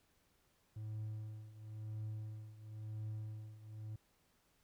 triangle tone with tremolo, 108 Hz, A2, 32 cents flat, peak -37 dBFS, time 0.76-3.96 s, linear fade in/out 5 ms, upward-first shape triangle, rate 0.97 Hz, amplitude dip 85%, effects tanh soft clip ceiling -34 dBFS + pink hiss -75 dBFS RMS until 4.63 s

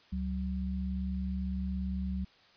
sine tone pair together, 70.5 / 188.21 Hz, C#2 / F#3, +30 / +30 cents, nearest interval octave + perfect fourth, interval 1700 cents, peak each -34 / -34 dBFS, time 0.12-2.25 s, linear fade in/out 10 ms, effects white hiss -61 dBFS RMS until 2.56 s + resampled to 11025 Hz

